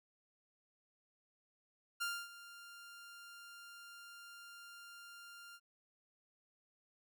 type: tone with ADSR envelope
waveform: sawtooth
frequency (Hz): 1396.9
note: F6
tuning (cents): 0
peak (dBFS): -32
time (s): 2-5.6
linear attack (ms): 18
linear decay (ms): 260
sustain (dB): -17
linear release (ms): 51
effects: none